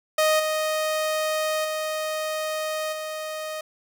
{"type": "tone with level steps", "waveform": "sawtooth", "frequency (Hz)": 622.3, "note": "D#5", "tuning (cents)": 0, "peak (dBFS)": [-14, -19, -22, -26], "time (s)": [0.18, 3.61], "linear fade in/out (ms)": 5, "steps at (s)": [0.39, 1.64, 2.92], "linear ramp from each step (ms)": 10, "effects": []}